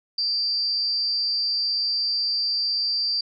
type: tone with amplitude modulation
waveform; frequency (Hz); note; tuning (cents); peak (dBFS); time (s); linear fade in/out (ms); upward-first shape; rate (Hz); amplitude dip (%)
sine; 4699; D8; 0; -19; 0.18-3.21; 5; sine; 264; 50
effects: none